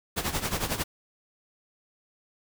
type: noise with tremolo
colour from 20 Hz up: pink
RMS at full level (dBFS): -27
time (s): 0.16-0.84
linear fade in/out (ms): 20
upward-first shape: sine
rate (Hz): 11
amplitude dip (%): 75
effects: none